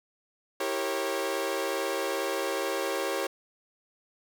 sawtooth chord, E diminished seventh, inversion none, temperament equal with one note detuned, 329.6 / 392 / 466.2 / 545.8 Hz, E4 / G4 / Bb4 / Db5, 0 / 0 / 0 / -27 cents, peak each -33 / -29 / -32 / -28 dBFS, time 0.6-3.27 s, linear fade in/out 5 ms, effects none

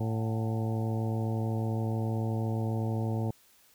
harmonic tone with a mistuned harmonic, 111.7 Hz, A2, 27 cents sharp, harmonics 1 / 2 / 3 / 4 / 5 / 6 / 7 / 8, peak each -29 / -35 / -39 / -41 / -43 / -45 / -46 / -47 dBFS, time 0-3.31 s, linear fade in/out 5 ms, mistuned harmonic 6, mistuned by +110 cents, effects white hiss -62 dBFS RMS until 3.74 s

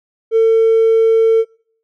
sine tone with hard clipping, 450 Hz, A4, 39 cents sharp, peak -8 dBFS, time 0.31-1.45 s, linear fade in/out 50 ms, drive 1 dB, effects noise-tail reverb RT60 0.5 s tail -23 dB re dry

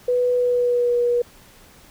sine tone with pitch glide, 493.9 to 481.8 Hz, B4 to B4, 0 to -43 cents, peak -16 dBFS, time 0.08-1.22 s, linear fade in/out 5 ms, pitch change -43 cents, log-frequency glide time 0.34-0.97 s, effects pink hiss -49 dBFS RMS until 1.9 s

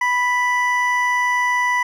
triangle tone pair together, 986.5 / 1975.5 Hz, B5 / B6, -2 / 0 cents, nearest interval octave, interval 1202 cents, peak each -17 dBFS, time 0.01-1.83 s, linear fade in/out 5 ms, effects none

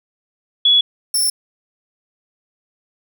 sine / 5% pulse tone pair in turn, 3385 / 5384 Hz, G#7 / E8, +32 / +36 cents, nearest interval minor sixth, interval 804 cents, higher second, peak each -9 dBFS, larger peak neither, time 0.65-0.81 / 1.14-1.3 s, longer neither, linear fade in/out 5 ms, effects none

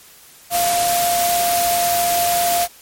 sine tone in noise, 698.5 Hz, F5, in tune, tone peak -16 dBFS, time 0.5-2.68 s, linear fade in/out 50 ms, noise white, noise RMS -21 dBFS, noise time 0.5-2.68 s, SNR +2 dB, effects white hiss -45 dBFS RMS until 2.81 s + MP3 64 kbps

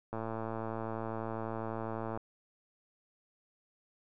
click train, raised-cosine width 1 ms, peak -24 dBFS, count 230, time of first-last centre 0.13-2.175 s, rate 112 Hz, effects none

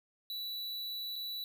square tone with dropouts, 3947 Hz, B7, 2 cents flat, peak -38 dBFS, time 0.3-1.44 s, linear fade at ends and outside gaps 1 ms, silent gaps 1.157-1.161 s, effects none

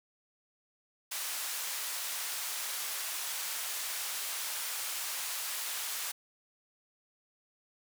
white band-pass noise, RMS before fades -37 dBFS, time 1.11-6.12 s, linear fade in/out 10 ms, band 810 to 15000 Hz, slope 12 dB/octave, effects none

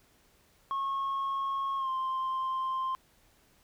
sine tone with pitch glide, 1091 to 1048.4 Hz, C#6 to C6, -28 to +3 cents, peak -27 dBFS, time 0.71-2.95 s, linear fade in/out 0 ms, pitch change -69 cents, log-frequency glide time 1.77-1.9 s, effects tanh soft clip ceiling -28 dBFS + pink hiss -65 dBFS RMS until 3.63 s

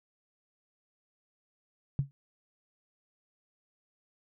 sine tone with exponential decay, 138.59 Hz, C#3, in tune, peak -21 dBFS, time 1.99-2.11 s, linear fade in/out 0 ms, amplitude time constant 24 ms, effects none

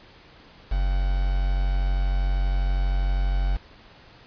triangle tone with quantisation, 46.25 Hz, F#1, in tune, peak -18 dBFS, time 0.71-3.57 s, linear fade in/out 10 ms, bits 6, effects pink hiss -50 dBFS RMS until 4.26 s + resampled to 11025 Hz

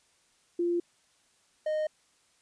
sine / triangle tone pair in turn, 346.3 / 617 Hz, F4 / D#5, -15 / -15 cents, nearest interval minor seventh, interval 1000 cents, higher second, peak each -25 dBFS, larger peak neither, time 0.59-0.8 / 1.66-1.87 s, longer neither, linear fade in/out 5 ms, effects white hiss -67 dBFS RMS until 2.41 s + resampled to 22050 Hz

